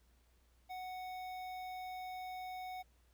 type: tone with notch filter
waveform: square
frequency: 740 Hz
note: F#5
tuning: in tune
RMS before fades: -45 dBFS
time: 0.69-2.83 s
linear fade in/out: 20 ms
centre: 8300 Hz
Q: 0.58
effects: added 60 Hz sine -68 dBFS peak until 3.13 s + pink hiss -75 dBFS RMS until 3.13 s